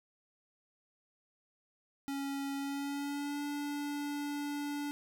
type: tone with pitch glide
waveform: square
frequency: 277.2 to 289.5 Hz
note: C#4 to D4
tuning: 0 to -25 cents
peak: -36 dBFS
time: 2.08-4.91 s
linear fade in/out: 0 ms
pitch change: +75 cents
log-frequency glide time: 2.56-3.42 s
effects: none